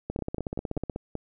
two click trains, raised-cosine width 2 ms, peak -18 / -17 dBFS, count 6 / 14, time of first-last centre 0.19-1.153 / 0.1-0.898 s, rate 5.19 / 16.3 Hz, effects none

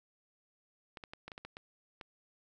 clicks, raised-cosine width 0.3 ms, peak -29 dBFS, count 9, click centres 0.972 / 1.038 / 1.135 / 1.28 / 1.318 / 1.379 / 1.45 / 1.569 / 2.012 s, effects none

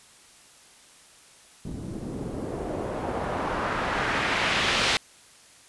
white noise with low-pass filter sweep, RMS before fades -28 dBFS, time 1.65-4.97 s, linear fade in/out 0 ms, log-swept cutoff 200 to 3800 Hz, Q 1.1, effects white hiss -53 dBFS RMS until 5.68 s + resampled to 24000 Hz

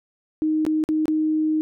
sine tone with dropouts, 311.1 Hz, D#4, in tune, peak -18 dBFS, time 0.42-1.61 s, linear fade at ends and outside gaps 0 ms, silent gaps 0.651-0.665 / 0.839-0.889 / 1.056-1.081 s, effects none

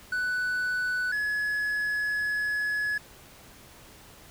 triangle tone pair in turn, 1490 / 1694.5 Hz, F#6 / G#6, +12 / +34 cents, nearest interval major second, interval 222 cents, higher second, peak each -24 dBFS, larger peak neither, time 0.12-1.12 / 1.12-2.98 s, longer second, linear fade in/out 5 ms, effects pink hiss -51 dBFS RMS until 4.3 s

